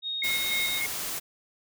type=tone; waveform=sine; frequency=3729 Hz; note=A#7; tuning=in tune; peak=-29 dBFS; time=0.02-0.82 s; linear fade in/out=50 ms
type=tone with tremolo; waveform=sine; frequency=2156 Hz; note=C#7; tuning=49 cents flat; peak=-27 dBFS; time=0.22-0.86 s; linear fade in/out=2 ms; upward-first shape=square; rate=3.4 Hz; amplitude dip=45%
type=noise; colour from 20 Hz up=white; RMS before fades=-33 dBFS; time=0.23-1.2 s; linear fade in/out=20 ms
effects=none